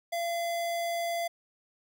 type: tone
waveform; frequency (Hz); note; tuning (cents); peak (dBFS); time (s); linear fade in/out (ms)
square; 682; F5; -41; -30; 0.12-1.28; 10
effects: none